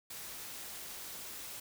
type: noise with amplitude modulation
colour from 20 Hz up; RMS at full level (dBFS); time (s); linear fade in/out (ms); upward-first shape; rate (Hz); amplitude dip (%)
white; -44; 0.1-1.6; 5; sine; 276; 30
effects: none